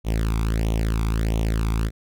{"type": "tone with flanger", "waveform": "sawtooth", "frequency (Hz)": 55, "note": "A1", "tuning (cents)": 0, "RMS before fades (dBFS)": -22, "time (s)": [0.04, 1.91], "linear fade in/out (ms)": 50, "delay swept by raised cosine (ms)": [0.31, 0.86], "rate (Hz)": 1.5, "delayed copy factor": 0.8, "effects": []}